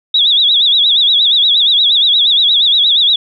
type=tone with vibrato; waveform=sine; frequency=3596 Hz; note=A7; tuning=37 cents sharp; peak=-7 dBFS; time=0.14-3.16 s; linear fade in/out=5 ms; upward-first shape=sine; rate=8.5 Hz; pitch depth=150 cents each way; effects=none